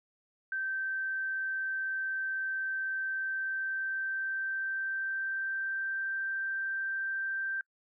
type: tone with pitch glide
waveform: sine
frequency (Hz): 1554 to 1568.4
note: G6 to G6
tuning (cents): -16 to 0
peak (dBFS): -31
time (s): 0.52-7.61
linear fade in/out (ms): 2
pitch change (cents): +16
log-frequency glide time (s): 2.96-6.09
effects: noise-tail reverb RT60 0.1 s tail -26 dB re dry